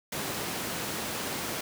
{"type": "high-pass noise", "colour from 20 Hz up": "pink", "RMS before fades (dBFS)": -34, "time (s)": [0.12, 1.61], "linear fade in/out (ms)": 5, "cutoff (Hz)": 150, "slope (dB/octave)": 12, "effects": []}